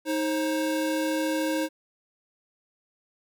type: tone pair together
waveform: square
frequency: 313.9 / 534.4 Hz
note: D#4 / C5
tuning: +15 / +36 cents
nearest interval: major sixth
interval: 921 cents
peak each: -27 / -30 dBFS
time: 0.05-1.69 s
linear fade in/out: 50 ms
effects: none